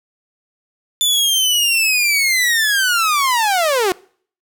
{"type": "linear sweep", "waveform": "sawtooth", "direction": "down", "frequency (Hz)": [3520, 348.7], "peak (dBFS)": -10, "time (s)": [1.01, 3.92], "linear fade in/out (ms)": 0, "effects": ["noise-tail reverb RT60 0.5 s tail -23 dB re dry"]}